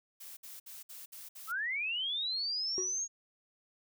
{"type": "noise bursts", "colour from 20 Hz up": "blue", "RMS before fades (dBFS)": -48, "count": 6, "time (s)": [0.2, 1.52], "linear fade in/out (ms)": 10, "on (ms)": 170, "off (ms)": 60}
{"type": "linear sweep", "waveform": "sine", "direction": "up", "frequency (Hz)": [1244.5, 6645], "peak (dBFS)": -32, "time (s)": [1.47, 3.08], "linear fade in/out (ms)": 50}
{"type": "tone with exponential decay", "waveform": "triangle", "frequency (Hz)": 370, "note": "F#4", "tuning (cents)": 0, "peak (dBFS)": -30, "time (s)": [2.78, 3], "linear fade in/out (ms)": 0, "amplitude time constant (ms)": 46}
{"effects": []}